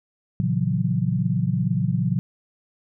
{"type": "chord", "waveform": "sine", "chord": "F# dominant seventh", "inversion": "first", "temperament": "equal with one note detuned", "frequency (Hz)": [116.54, 138.59, 167.6, 185], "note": ["A#2", "C#3", "E3", "F#3"], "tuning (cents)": [0, 0, 29, 0], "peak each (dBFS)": -25, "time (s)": [0.4, 2.19], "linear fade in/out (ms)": 0, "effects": []}